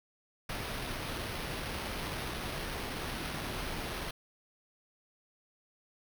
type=noise with sample-and-hold; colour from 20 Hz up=pink; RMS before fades=-38 dBFS; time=0.49-4.11 s; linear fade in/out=5 ms; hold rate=7350 Hz; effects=none